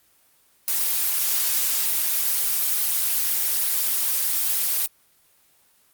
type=noise; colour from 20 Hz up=blue; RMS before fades=-22 dBFS; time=0.68-4.86 s; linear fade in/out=0 ms; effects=white hiss -60 dBFS RMS until 5.93 s + Opus 24 kbps